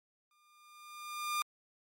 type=tone with exponential growth; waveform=sawtooth; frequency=1203 Hz; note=D6; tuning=41 cents sharp; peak=-26 dBFS; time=0.31-1.42 s; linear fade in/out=1 ms; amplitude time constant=240 ms; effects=MP3 64 kbps

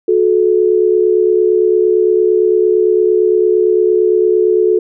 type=tone pair together; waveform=sine; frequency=363.9 / 432.7 Hz; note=F#4 / A4; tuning=-29 / -29 cents; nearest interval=minor third; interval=300 cents; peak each=-11 dBFS; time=0.08-4.79 s; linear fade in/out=5 ms; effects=none

